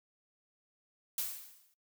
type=noise with exponential decay; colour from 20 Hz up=blue; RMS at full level=-33 dBFS; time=1.18-1.74 s; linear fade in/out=2 ms; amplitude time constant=120 ms; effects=noise-tail reverb RT60 0.1 s tail -19 dB re dry